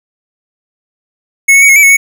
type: tone with pitch steps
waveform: square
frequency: 2195 / 2210 / 2246 / 2172 / 2305 / 2202 / 2223 Hz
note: C#7 / C#7 / C#7 / C#7 / D7 / C#7 / C#7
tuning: -18 / -6 / +22 / -36 / -33 / -12 / +4 cents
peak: -3 dBFS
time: 1.48-1.97 s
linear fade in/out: 10 ms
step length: 70 ms
effects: none